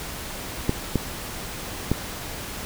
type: clicks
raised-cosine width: 3 ms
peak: -7 dBFS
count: 3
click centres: 0.694 / 0.957 / 1.916 s
effects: pink hiss -34 dBFS RMS until 2.65 s